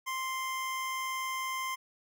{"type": "tone", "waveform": "25% pulse", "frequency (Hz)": 1046.5, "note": "C6", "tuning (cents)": 0, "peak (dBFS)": -29, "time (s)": [0.06, 1.76], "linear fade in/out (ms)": 20, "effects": []}